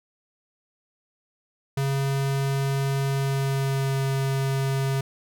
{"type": "tone with pitch glide", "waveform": "square", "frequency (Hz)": [137.2, 135.55], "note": ["C#3", "C#3"], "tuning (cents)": [-17, -38], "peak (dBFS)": -23, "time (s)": [1.77, 5.01], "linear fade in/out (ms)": 5, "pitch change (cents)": -21, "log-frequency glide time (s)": [3.09, 4.01], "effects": []}